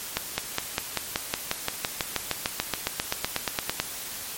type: accelerating click train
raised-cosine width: 0.2 ms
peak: -6 dBFS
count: 25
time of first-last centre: 0.17-3.8 s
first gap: 210 ms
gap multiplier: 0.97
effects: white hiss -36 dBFS RMS until 4.37 s + MP3 64 kbps